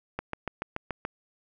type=click train; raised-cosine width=0.5 ms; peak=-16 dBFS; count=7; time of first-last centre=0.19-1.051 s; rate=6.97 Hz; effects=none